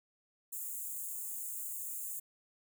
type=high-pass noise; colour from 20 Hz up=white; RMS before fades=-41 dBFS; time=0.52-2.2 s; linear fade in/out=10 ms; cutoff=6800 Hz; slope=96 dB/octave; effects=none